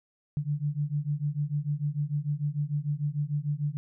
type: beating tone pair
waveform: sine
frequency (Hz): 143.5 / 150.2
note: D3 / D3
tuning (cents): -40 / +39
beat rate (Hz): 6.7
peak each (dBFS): -30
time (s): 0.37-3.77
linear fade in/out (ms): 0
effects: none